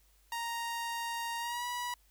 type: tone with pitch glide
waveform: sawtooth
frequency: 932.3 to 974.7 Hz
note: A#5 to B5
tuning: 0 to -23 cents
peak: -31 dBFS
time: 0.32-1.94 s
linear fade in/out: 2 ms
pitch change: +77 cents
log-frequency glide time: 1.39-1.65 s
effects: added 50 Hz sine -65 dBFS peak until 2.1 s + white hiss -69 dBFS RMS until 2.1 s